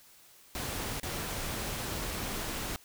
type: noise with dropouts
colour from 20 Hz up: pink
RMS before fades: -36 dBFS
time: 0.55-2.76 s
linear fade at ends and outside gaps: 0 ms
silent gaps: 0.998-1.032 s
effects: white hiss -58 dBFS RMS until 2.84 s